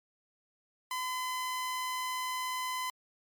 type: tone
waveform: sawtooth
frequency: 1017 Hz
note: C6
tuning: 50 cents flat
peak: -29 dBFS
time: 0.91-2.9 s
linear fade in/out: 2 ms
effects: MP3 96 kbps